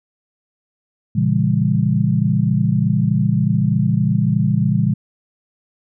sine chord, A# diminished seventh, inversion none, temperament just, 116.54 / 139.85 / 167.82 / 201.4 Hz, A#2 / C#3 / E3 / G3, 0 / +16 / +31 / +47 cents, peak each -19 dBFS, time 1.15-4.94 s, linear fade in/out 10 ms, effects none

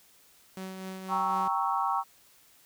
sawtooth tone with tremolo, 188.7 Hz, F#3, 34 cents sharp, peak -32 dBFS, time 0.57-1.48 s, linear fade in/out 2 ms, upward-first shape triangle, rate 4 Hz, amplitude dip 40%
sine chord, G diminished seventh, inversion none, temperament equal, 784 / 932.3 / 1108.7 / 1318.5 Hz, G5 / Bb5 / Db6 / Fb6, 0 / 0 / 0 / 0 cents, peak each -31 / -31 / -30 / -34 dBFS, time 1.08-2.04 s, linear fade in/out 50 ms
effects white hiss -60 dBFS RMS until 2.65 s

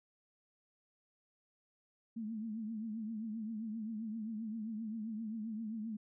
sine tone with vibrato, 220 Hz, A3, in tune, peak -38 dBFS, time 2.16-5.97 s, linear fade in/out 10 ms, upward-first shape triangle, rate 7.6 Hz, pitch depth 99 cents each way, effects none

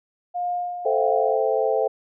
sine tone with tremolo, 710 Hz, F5, 28 cents sharp, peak -22 dBFS, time 0.34-1.37 s, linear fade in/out 20 ms, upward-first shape sine, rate 1.6 Hz, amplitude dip 55%
sine chord, A minor seventh, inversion none, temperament equal, 440 / 523.3 / 659.3 / 784 Hz, A4 / C5 / E5 / G5, 0 / 0 / 0 / 0 cents, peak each -23 / -23 / -25 / -27 dBFS, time 0.85-1.88 s, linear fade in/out 10 ms
effects none

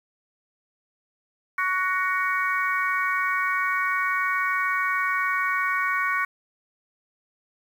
harmonic tone with a mistuned harmonic, 373.3 Hz, F#4, 15 cents sharp, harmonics 3 / 4 / 5 / 6, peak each -26 / -27 / -28 / -29 dBFS, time 1.58-6.25 s, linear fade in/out 5 ms, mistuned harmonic 4, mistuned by -19 cents, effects 8-bit

